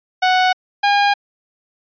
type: tone pair in turn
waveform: sawtooth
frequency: 740 / 812 Hz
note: F#5 / G#5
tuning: 0 / -39 cents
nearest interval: major second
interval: 161 cents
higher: second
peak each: -8 dBFS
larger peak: neither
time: 0.22-0.53 / 0.83-1.14 s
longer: neither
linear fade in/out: 10 ms
effects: resampled to 11025 Hz